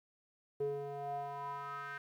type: tone with band-pass filter sweep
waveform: square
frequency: 141.5 Hz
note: C#3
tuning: 36 cents sharp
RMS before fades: -41 dBFS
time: 0.6-1.98 s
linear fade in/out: 5 ms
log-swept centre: 420 to 1600 Hz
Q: 5.7
effects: 12-bit